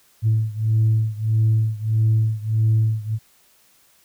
sine beating tone pair, 109.6 / 111.2 Hz, A2 / A2, -6 / +19 cents, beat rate 1.6 Hz, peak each -17 / -19 dBFS, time 0.22-3.19 s, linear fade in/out 50 ms, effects tanh soft clip ceiling -11 dBFS + white hiss -57 dBFS RMS until 4.04 s

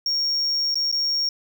triangle tone with dropouts, 5550 Hz, F8, 12 cents flat, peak -19 dBFS, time 0.06-1.29 s, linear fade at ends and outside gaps 2 ms, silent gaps 0.744-0.755 / 0.916-0.925 s, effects none

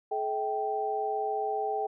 sine tone cluster, 427.9 / 646 / 781 Hz, A4 / E5 / G5, -48 / -35 / -7 cents, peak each -32 / -38 / -30 dBFS, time 0.11-1.87 s, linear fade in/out 10 ms, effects none

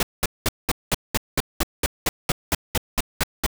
pink noise bursts, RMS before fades -20 dBFS, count 16, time 0-3.464 s, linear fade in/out 2 ms, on 29 ms, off 200 ms, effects none

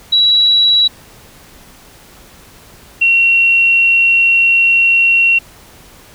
sine tone pair in turn, 3906 / 2734 Hz, B7 / F7, -20 / -37 cents, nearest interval tritone, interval 617 cents, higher first, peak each -7 dBFS, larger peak neither, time 0.12-0.88 / 3.01-5.39 s, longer second, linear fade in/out 10 ms, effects pink hiss -41 dBFS RMS until 6.14 s

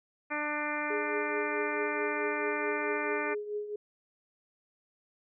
harmonic tone, 297.9 Hz, D4, 25 cents sharp, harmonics 1 / 2 / 3 / 4 / 5 / 6 / 7 / 8, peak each -39 / -39 / -39 / -39 / -39 / -39 / -39 / -39 dBFS, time 0.3-3.35 s, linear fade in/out 20 ms
sine tone with tremolo, 417.2 Hz, G#4, 8 cents sharp, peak -30 dBFS, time 0.9-3.76 s, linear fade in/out 5 ms, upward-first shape triangle, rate 4.6 Hz, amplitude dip 70%
effects none

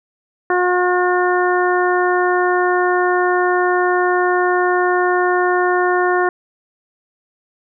harmonic tone, 360 Hz, F#4, 47 cents flat, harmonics 1 / 2 / 3 / 4 / 5, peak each -16 / -19 / -21 / -22 / -23 dBFS, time 0.5-6.29 s, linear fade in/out 2 ms, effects none

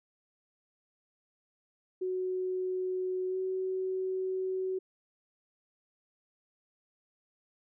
sine tone with pitch glide, 370 to 375.4 Hz, F#4 to F#4, 0 to +25 cents, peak -30 dBFS, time 2.01-4.79 s, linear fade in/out 10 ms, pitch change +25 cents, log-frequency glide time 3.28-3.37 s, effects none

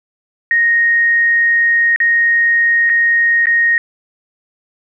sine tone with dropouts, 1864.7 Hz, A#6, in tune, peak -9 dBFS, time 0.51-3.78 s, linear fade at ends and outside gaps 1 ms, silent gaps 1.961-2.002 / 2.894-2.898 / 3.457-3.469 s, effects none

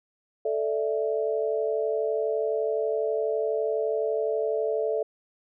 sine chord, A suspended fourth, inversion none, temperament equal, 440 / 587.3 / 659.3 Hz, A4 / D5 / E5, 0 / 0 / 0 cents, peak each -26 / -30 / -30 dBFS, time 0.45-5.03 s, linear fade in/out 5 ms, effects none

